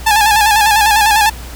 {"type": "tone with vibrato", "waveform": "sawtooth", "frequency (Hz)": 854, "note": "G#5", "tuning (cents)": 48, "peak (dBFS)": -4, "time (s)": [0.06, 1.3], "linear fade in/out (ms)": 10, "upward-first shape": "square", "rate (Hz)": 10, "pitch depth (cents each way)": 57, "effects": ["added 60 Hz sine -27 dBFS peak until 1.55 s", "pink hiss -33 dBFS RMS until 1.55 s"]}